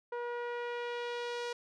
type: tone with low-pass filter sweep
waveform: sawtooth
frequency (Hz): 480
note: B4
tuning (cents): -49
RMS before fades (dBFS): -38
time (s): 0.12-1.53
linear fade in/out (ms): 5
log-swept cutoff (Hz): 1300 to 5500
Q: 1.1
effects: none